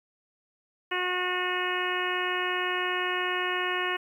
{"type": "harmonic tone", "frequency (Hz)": 362.8, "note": "F#4", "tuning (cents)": -34, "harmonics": [1, 2, 3, 4, 5, 6, 7, 8], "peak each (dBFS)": [-33, -37, -33, -36, -32, -38, -36, -35], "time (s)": [0.91, 3.97], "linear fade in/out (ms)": 10, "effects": ["10-bit"]}